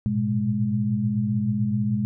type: tone cluster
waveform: sine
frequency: 107 / 116 / 123 / 207.9 Hz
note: A2 / A#2 / B2 / G#3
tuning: -48 / -8 / -7 / +2 cents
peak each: -30 / -32 / -26 / -23 dBFS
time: 0.06-2.05 s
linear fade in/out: 0 ms
effects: none